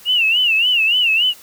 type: tone with vibrato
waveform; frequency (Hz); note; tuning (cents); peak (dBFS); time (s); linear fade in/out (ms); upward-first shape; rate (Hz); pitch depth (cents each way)
sine; 2794; F7; 0; -12; 0.05-1.34; 50; sine; 3.5; 140
effects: white hiss -43 dBFS RMS until 1.42 s